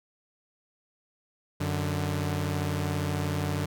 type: tone pair together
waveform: sawtooth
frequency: 92.7 / 147.62 Hz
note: F#2 / D3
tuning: +4 / +9 cents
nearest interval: minor sixth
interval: 805 cents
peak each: -26 dBFS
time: 1.6-3.66 s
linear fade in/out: 10 ms
effects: none